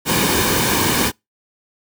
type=noise with comb filter; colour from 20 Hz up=pink; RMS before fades=-17 dBFS; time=0.05-1.12 s; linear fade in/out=50 ms; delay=1.5 ms; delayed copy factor=-0.55; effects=noise-tail reverb RT60 0.2 s tail -26 dB re dry + high-pass 60 Hz 12 dB/octave